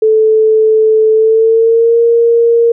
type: tone with pitch glide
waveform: sine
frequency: 437.2 to 465.9 Hz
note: A4 to A#4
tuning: -11 to -1 cents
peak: -5 dBFS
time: 0.02-2.72 s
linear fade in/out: 5 ms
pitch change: +110 cents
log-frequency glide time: 1.12-1.99 s
effects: none